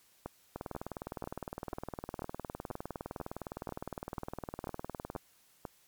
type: two click trains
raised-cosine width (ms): 1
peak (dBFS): -24 / -24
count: 12 / 91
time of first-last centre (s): 0.26-5.652 / 0.56-5.152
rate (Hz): 2.04 / 19.6
effects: white hiss -66 dBFS RMS until 5.87 s + MP3 96 kbps

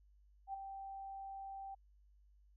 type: tone with ADSR envelope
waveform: sine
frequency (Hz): 781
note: G5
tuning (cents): -7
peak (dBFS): -38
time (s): 0.47-1.75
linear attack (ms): 67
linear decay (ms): 12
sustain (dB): -7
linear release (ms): 10
effects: added 50 Hz sine -64 dBFS peak until 2.56 s

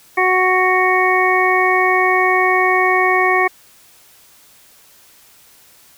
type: harmonic tone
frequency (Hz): 370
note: F#4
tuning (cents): 0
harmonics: 1 / 2 / 3 / 5 / 6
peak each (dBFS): -18 / -18 / -18 / -18 / -18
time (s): 0.17-3.48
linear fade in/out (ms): 10
effects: white hiss -48 dBFS RMS until 5.97 s

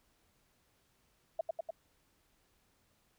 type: tone with echo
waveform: sine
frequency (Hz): 654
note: E5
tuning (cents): -14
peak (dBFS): -29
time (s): 1.39-1.41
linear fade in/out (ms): 5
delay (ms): 99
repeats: 3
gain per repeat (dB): -2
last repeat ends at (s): 1.707
effects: pink hiss -73 dBFS RMS until 3.18 s

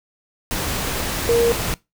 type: tone in noise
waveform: sine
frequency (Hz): 468.1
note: A#4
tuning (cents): +7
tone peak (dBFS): -13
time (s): 1.29-1.52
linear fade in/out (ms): 0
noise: pink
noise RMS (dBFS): -24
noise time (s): 0.51-1.74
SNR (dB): +8
effects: noise-tail reverb RT60 0.2 s tail -21 dB re dry

